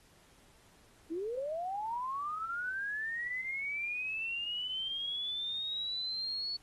sine linear sweep, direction up, 308.5 to 4435 Hz, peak -34 dBFS, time 1.1-6.57 s, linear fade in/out 10 ms, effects pink hiss -64 dBFS RMS until 6.62 s + AAC 32 kbps

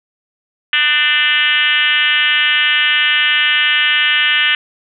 sine tone with frequency modulation, 2349 Hz, D7, in tune, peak -10 dBFS, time 0.73-4.55 s, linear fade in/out 2 ms, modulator 283 Hz, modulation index 3, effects none

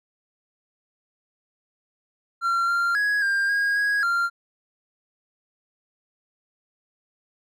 triangle tone with pitch steps, 1371 / 1387 / 1667 / 1597 / 1634 / 1653 / 1387 Hz, F6 / F6 / G#6 / G6 / G#6 / G#6 / F6, -32 / -12 / +6 / +32 / -29 / -9 / -12 cents, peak -18 dBFS, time 2.41-4.3 s, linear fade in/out 50 ms, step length 270 ms, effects none

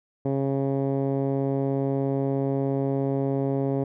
10% pulse tone with low-pass filter, 136.9 Hz, C#3, 21 cents flat, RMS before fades -25 dBFS, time 0.25-3.84 s, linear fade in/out 5 ms, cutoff 470 Hz, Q 0.9, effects none

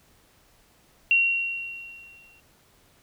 sine tone with exponential decay, 2744 Hz, F7, 31 cents flat, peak -15 dBFS, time 1.11-2.4 s, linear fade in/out 1 ms, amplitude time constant 280 ms, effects pink hiss -60 dBFS RMS until 3.02 s

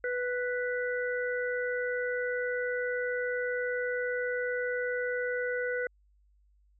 harmonic tone, 493.9 Hz, B4, in tune, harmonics 1 / 3 / 4, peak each -31 / -34 / -39 dBFS, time 0.04-5.87 s, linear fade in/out 2 ms, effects added 50 Hz sine -62 dBFS peak until 6.79 s

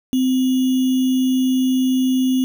sine tone with sample-and-hold, 258.5 Hz, C4, 21 cents flat, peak -14 dBFS, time 0.13-2.44 s, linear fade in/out 0 ms, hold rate 3150 Hz, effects none

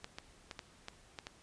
clicks, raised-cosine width 0.2 ms, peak -25 dBFS, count 7, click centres 0.044 / 0.185 / 0.512 / 0.592 / 0.884 / 1.188 / 1.269 s, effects pink hiss -62 dBFS RMS until 1.42 s + resampled to 22050 Hz

